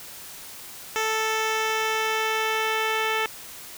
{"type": "tone with low-pass filter sweep", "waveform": "10% pulse", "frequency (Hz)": 440, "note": "A4", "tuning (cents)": 0, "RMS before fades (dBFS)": -25, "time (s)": [0.96, 3.26], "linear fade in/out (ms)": 0, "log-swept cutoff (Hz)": [5800, 3600], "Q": 1.4, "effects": ["white hiss -41 dBFS RMS until 3.77 s"]}